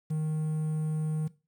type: tone with quantisation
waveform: triangle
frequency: 155.56 Hz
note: D#3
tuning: in tune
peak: -25 dBFS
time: 0.1-1.28 s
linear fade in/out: 10 ms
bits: 9
effects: noise-tail reverb RT60 0.3 s tail -18 dB re dry